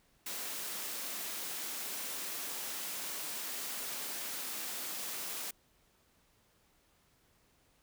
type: high-pass noise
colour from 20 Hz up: white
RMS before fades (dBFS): -40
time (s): 0.26-5.51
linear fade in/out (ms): 5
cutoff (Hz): 180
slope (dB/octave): 24
effects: pink hiss -70 dBFS RMS until 7.82 s